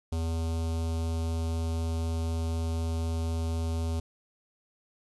square tone with notch filter, 82 Hz, E2, 9 cents flat, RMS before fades -30 dBFS, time 0.12-4 s, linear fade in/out 5 ms, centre 1800 Hz, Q 0.78, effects resampled to 24000 Hz + 10-bit

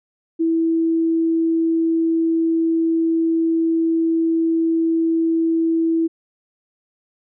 sine tone, 328 Hz, E4, 9 cents flat, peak -15 dBFS, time 0.39-6.08 s, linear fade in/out 20 ms, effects none

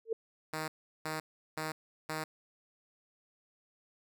sine tone with exponential growth, 449.7 Hz, A4, 38 cents sharp, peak -25 dBFS, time 0.05-0.13 s, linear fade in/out 5 ms, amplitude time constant 16 ms
5% pulse tone bursts, 156.7 Hz, D#3, 13 cents sharp, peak -24 dBFS, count 4, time 0.53-2.24 s, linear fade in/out 5 ms, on 150 ms, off 370 ms
effects none

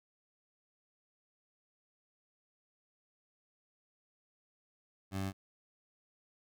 20% pulse tone, 96.2 Hz, G2, 32 cents flat, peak -30 dBFS, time 5.11-5.33 s, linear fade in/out 50 ms, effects none

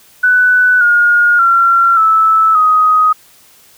sine tone with pitch steps, 1492 / 1428.7 / 1368.2 / 1310.2 / 1254.6 Hz, F#6 / F6 / F6 / E6 / D#6, +14 / +39 / -36 / -11 / +14 cents, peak -6 dBFS, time 0.23-3.13 s, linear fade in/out 10 ms, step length 580 ms, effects white hiss -45 dBFS RMS until 3.77 s

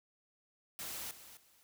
white noise with echo, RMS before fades -43 dBFS, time 0.79-1.11 s, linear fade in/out 0 ms, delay 260 ms, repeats 2, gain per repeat -12 dB, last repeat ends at 1.63 s, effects none

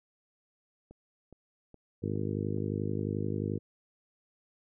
click train, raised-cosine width 2 ms, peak -37 dBFS, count 6, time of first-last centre 0.91-2.993 s, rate 2.4 Hz
harmonic tone, 51.4 Hz, G#1, 17 cents flat, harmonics 2 / 3 / 4 / 5 / 6 / 7 / 8 / 9, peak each -35 / -37 / -38 / -39 / -40 / -40 / -41 / -42 dBFS, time 2.02-3.59 s, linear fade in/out 20 ms
effects none

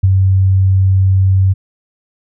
sine tone with ADSR envelope, 95.3 Hz, G2, 48 cents flat, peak -4 dBFS, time 0.03-1.54 s, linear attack 11 ms, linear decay 30 ms, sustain -3 dB, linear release 21 ms, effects none

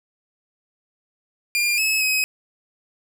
sawtooth tone with pitch steps, 2403 / 2584 / 2537 Hz, D7 / E7 / D#7, +39 / -35 / +33 cents, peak -15 dBFS, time 1.55-2.24 s, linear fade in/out 0 ms, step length 230 ms, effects 9-bit

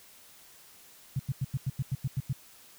sine tone bursts, 132.5 Hz, C3, 22 cents sharp, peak -26 dBFS, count 10, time 1.16-2.329 s, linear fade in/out 5 ms, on 35 ms, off 91 ms, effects white hiss -55 dBFS RMS until 2.78 s

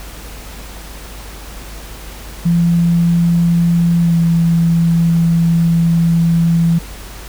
sine tone with pitch glide, 170.3 to 167.37 Hz, F3 to E3, -43 to +27 cents, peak -9 dBFS, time 2.45-6.79 s, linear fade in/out 10 ms, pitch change -30 cents, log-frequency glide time 4.01-4.15 s, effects added 50 Hz sine -31 dBFS peak until 7.28 s + pink hiss -34 dBFS RMS until 7.28 s

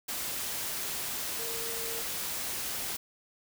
sine tone in noise, 459.1 Hz, A#4, 26 cents flat, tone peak -41 dBFS, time 1.39-2.02 s, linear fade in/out 10 ms, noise white, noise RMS -35 dBFS, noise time 0.08-2.97 s, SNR -9 dB, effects none

